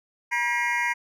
triangle tone cluster, 957 / 1616 / 1920 / 2145 / 2390 Hz, A#5 / G#6 / B6 / C7 / D7, +45 / -48 / -49 / +42 / +30 cents, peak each -26 / -31 / -26 / -26 / -32 dBFS, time 0.31-0.94 s, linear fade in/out 20 ms, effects none

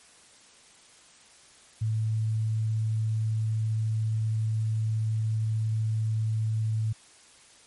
sine tone, 110 Hz, A2, in tune, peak -24 dBFS, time 1.81-6.93 s, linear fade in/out 10 ms, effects white hiss -55 dBFS RMS until 7.66 s + MP3 48 kbps

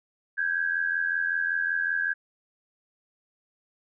sine tone pair together, 1568 / 1653.3 Hz, G6 / G#6, 0 / -8 cents, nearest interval minor second, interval 92 cents, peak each -27 / -27 dBFS, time 0.37-2.14 s, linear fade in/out 20 ms, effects none

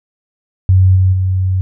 sine tone with level steps, 93.5 Hz, F#2, 19 cents sharp, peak -5 / -7 / -11 dBFS, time 0.69-1.61 s, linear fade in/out 0 ms, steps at 0.95 / 1.12 s, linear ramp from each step 20 ms, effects none

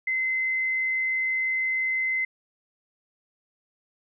sine tone, 2057 Hz, C7, 30 cents flat, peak -23 dBFS, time 0.07-2.25 s, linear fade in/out 5 ms, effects none

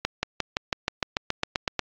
accelerating click train, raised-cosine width 0.2 ms, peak -6 dBFS, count 13, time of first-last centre 0.05-1.793 s, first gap 180 ms, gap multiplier 0.96, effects low-pass 5000 Hz 12 dB/octave + AAC 48 kbps

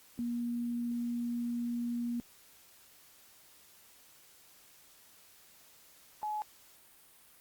sine tone pair in turn, 238.1 / 848.5 Hz, A#3 / G#5, +37 / +37 cents, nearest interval octave + minor seventh, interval 2200 cents, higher second, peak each -32 / -33 dBFS, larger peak first, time 0.19-2.2 / 6.23-6.42 s, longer first, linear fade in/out 0 ms, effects white hiss -60 dBFS RMS until 7.4 s + Opus 48 kbps

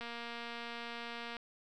click train, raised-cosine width 0.3 ms, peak -28 dBFS, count 320, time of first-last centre 0.01-1.367 s, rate 235 Hz, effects none

